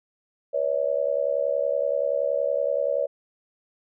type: tone with amplitude modulation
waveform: sine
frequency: 562 Hz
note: C#5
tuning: 24 cents sharp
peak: -17 dBFS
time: 0.53-3.07 s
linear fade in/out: 20 ms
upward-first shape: sine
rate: 70.6 Hz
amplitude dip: 100%
effects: none